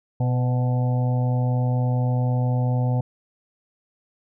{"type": "harmonic tone with a mistuned harmonic", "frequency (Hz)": 124.2, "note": "B2", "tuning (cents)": 10, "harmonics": [1, 2, 4, 5, 6, 7], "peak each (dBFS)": [-19, -30, -33, -37, -35, -38], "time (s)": [0.2, 3.01], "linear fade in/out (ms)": 5, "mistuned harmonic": 4, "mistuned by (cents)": 28, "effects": []}